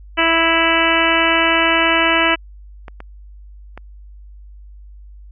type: harmonic tone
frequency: 329.6 Hz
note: E4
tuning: in tune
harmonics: 1 / 2 / 3 / 4 / 5 / 6 / 7 / 8 / 9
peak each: -21 / -21 / -21 / -21 / -21 / -21 / -21 / -21 / -21 dBFS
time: 0.17-2.36 s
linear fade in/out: 20 ms
type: clicks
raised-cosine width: 0.5 ms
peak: -18 dBFS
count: 3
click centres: 2.882 / 3.004 / 3.776 s
effects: added 50 Hz sine -36 dBFS peak until 5.31 s